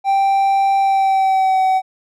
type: tone with pitch glide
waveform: triangle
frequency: 784 to 756.9 Hz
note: G5 to F#5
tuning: 0 to +39 cents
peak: -10 dBFS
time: 0.04-1.82 s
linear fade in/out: 50 ms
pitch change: -61 cents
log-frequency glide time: 0.79-1.61 s
effects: none